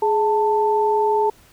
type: tone pair together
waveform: sine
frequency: 419.6 / 885.8 Hz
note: G#4 / A5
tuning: +18 / +11 cents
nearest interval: octave + minor second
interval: 1293 cents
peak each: -18 / -18 dBFS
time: 0.02-1.3 s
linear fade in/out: 5 ms
effects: pink hiss -52 dBFS RMS until 1.52 s